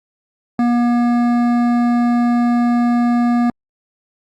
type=tone with hard clipping; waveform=triangle; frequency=239.7 Hz; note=A#3; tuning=48 cents sharp; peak=-14 dBFS; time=0.59-3.5 s; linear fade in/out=2 ms; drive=16 dB; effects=Opus 48 kbps